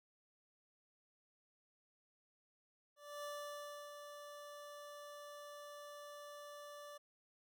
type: tone with ADSR envelope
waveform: 25% pulse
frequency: 584 Hz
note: D5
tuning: 10 cents flat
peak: -40 dBFS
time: 2.96-6.98 s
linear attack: 280 ms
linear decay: 660 ms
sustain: -7 dB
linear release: 11 ms
effects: none

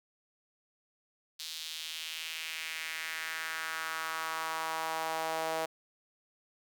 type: tone with high-pass filter sweep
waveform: sawtooth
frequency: 160.9 Hz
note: E3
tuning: 42 cents flat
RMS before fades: -37 dBFS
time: 1.39-5.66 s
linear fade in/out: 10 ms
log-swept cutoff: 4000 to 630 Hz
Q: 2.3
effects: none

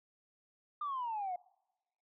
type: exponential sweep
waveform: sine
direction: down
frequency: 1219 to 702 Hz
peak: -34 dBFS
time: 0.81-1.36 s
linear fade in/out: 5 ms
effects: noise-tail reverb RT60 1.0 s tail -26 dB re dry + tanh soft clip ceiling -31 dBFS

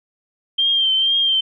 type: tone with vibrato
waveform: sine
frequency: 3161 Hz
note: G7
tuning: 14 cents sharp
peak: -14 dBFS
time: 0.58-1.41 s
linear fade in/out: 10 ms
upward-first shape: triangle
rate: 2.1 Hz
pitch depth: 48 cents each way
effects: none

